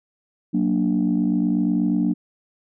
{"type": "chord", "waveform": "sine", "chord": "Gb augmented", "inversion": "none", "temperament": "equal", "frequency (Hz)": [185, 233.1, 293.7], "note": ["Gb3", "Bb3", "D4"], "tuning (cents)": [0, 0, 0], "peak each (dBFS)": -21, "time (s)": [0.53, 2.14], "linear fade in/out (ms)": 20, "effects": ["tanh soft clip ceiling -11 dBFS"]}